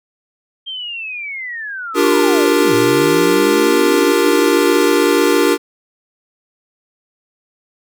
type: linear two-way sweep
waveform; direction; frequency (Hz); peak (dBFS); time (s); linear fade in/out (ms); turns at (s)
sine; down then up; 3186 to 110.7 to 379.2; -23; 0.66-4.86; 20; 2.74
type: chord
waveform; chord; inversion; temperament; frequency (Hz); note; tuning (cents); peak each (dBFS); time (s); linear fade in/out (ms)
square; G minor seventh; second; equal with one note detuned; 293.7 / 349.2 / 395.6 / 466.2; D4 / F4 / G4 / Bb4; 0 / 0 / +16 / 0; -17; 1.94-5.58; 50
effects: none